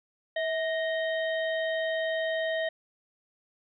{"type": "harmonic tone with a mistuned harmonic", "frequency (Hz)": 622.3, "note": "D#5", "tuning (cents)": 0, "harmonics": [1, 3, 5, 6], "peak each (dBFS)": [-28, -33, -41, -43], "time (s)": [0.36, 2.69], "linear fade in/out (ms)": 5, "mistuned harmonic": 1, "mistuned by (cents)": 63, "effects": []}